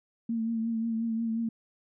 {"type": "tone with vibrato", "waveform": "sine", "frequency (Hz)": 227.1, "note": "A#3", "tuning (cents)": -45, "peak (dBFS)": -27, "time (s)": [0.29, 1.49], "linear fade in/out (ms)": 5, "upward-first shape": "triangle", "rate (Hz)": 5.6, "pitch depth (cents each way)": 40, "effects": []}